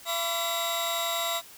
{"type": "tone cluster", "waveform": "sawtooth", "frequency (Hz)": [677, 1000, 1145, 3776], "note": ["E5", "B5", "D6", "A#7"], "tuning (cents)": [46, 21, -44, 22], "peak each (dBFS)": [-27, -32, -34, -28], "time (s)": [0.05, 1.42], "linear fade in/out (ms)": 50, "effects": ["white hiss -49 dBFS RMS until 1.57 s"]}